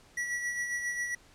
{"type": "tone with tremolo", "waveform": "square", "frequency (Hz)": 1939, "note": "B6", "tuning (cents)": -32, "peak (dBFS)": -30, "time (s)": [0.17, 1.15], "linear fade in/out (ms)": 5, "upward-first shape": "sine", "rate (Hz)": 7.4, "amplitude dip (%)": 45, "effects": ["pink hiss -59 dBFS RMS until 1.34 s", "low-pass 9000 Hz 12 dB/octave"]}